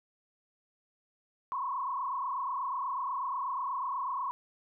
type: tone with frequency modulation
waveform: sine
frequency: 1046.5 Hz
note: C6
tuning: in tune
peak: -31 dBFS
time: 1.52-4.31 s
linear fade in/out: 0 ms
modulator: 28.2 Hz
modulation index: 2.6
effects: none